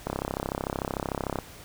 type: click train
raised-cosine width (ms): 1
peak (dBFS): -14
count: 45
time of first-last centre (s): 0.07-1.387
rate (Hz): 33.4
effects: pink hiss -47 dBFS RMS until 1.64 s